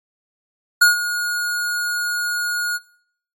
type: tone with ADSR envelope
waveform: square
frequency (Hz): 1439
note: F#6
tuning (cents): -49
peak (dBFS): -8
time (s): 0.81-2.79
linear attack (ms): 11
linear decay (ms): 130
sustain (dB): -13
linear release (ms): 35
effects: noise-tail reverb RT60 0.6 s tail -21 dB re dry + AAC 64 kbps